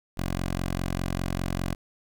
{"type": "tone", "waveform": "10% pulse", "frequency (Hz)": 44.98, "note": "F#1", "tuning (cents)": -48, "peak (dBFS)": -19, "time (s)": [0.17, 1.75], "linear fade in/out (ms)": 10, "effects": []}